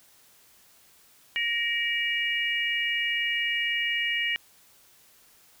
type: tone cluster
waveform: sine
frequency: 1876 / 2316 / 2870 Hz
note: A#6 / D7 / F7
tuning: +11 / -25 / +47 cents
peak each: -29 dBFS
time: 1.36-4.36 s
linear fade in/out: 0 ms
effects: white hiss -58 dBFS RMS until 5.6 s

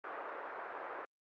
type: band-pass noise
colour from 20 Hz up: white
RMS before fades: -44 dBFS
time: 0.04-1.05 s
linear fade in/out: 2 ms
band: 400 to 1500 Hz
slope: 24 dB/octave
effects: Opus 32 kbps

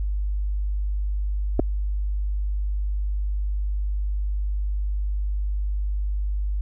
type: clicks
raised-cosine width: 2 ms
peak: -7 dBFS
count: 2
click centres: 1.594 / 1.597 s
effects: added 50 Hz sine -22 dBFS peak until 6.61 s

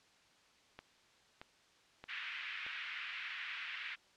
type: click train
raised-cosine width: 0.3 ms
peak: -32 dBFS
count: 4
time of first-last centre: 0.79-2.665 s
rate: 1.6 Hz
type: band-pass noise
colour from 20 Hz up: white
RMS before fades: -44 dBFS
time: 2.08-3.96 s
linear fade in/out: 20 ms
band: 1600 to 2700 Hz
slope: 24 dB/octave
effects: white hiss -67 dBFS RMS until 4.16 s + low-pass 5000 Hz 12 dB/octave

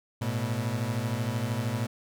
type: beating tone pair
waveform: 30% pulse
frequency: 108.6 / 121.6 Hz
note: A2 / B2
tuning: -22 / -26 cents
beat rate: 13 Hz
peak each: -28 / -28 dBFS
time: 0.21-1.87 s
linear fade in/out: 10 ms
effects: none

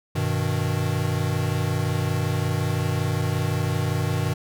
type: chord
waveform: square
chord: G augmented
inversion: none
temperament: equal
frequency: 98 / 123.47 / 155.56 Hz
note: G2 / B2 / D#3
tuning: 0 / 0 / 0 cents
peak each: -27 dBFS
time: 0.15-4.34 s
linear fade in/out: 10 ms
effects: none

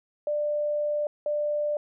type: tone pair in turn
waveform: sine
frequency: 593 / 593 Hz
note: D5 / D5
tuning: +17 / +17 cents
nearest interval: unison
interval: 0 cents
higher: neither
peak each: -24 / -24 dBFS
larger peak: neither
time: 0.27-1.07 / 1.26-1.77 s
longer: first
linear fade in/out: 2 ms
effects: none

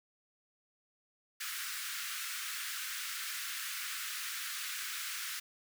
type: high-pass noise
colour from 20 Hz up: pink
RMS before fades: -40 dBFS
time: 1.4-5.4 s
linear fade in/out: 10 ms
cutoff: 1300 Hz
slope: 48 dB/octave
effects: none

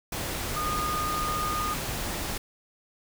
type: tone in noise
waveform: sine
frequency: 1226 Hz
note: D#6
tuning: 26 cents flat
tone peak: -28 dBFS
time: 0.56-1.74 s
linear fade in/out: 5 ms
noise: pink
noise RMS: -32 dBFS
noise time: 0.12-2.38 s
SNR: +1 dB
effects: none

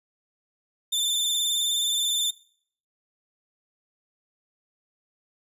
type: tone with vibrato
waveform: sawtooth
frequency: 3551 Hz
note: A7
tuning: 15 cents sharp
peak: -20 dBFS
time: 0.92-2.31 s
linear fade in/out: 10 ms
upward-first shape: sine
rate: 19 Hz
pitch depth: 38 cents each way
effects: noise-tail reverb RT60 0.6 s tail -22 dB re dry + resampled to 32000 Hz

